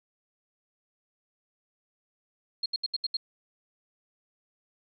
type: tone bursts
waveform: sine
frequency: 4241 Hz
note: C8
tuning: 23 cents sharp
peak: -26 dBFS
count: 6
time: 2.63-3.169 s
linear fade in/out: 5 ms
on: 29 ms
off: 73 ms
effects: none